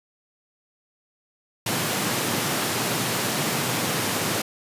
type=high-pass noise; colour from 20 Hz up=pink; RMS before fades=-25 dBFS; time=1.66-4.42 s; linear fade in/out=5 ms; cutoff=110 Hz; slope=48 dB/octave; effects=resampled to 32000 Hz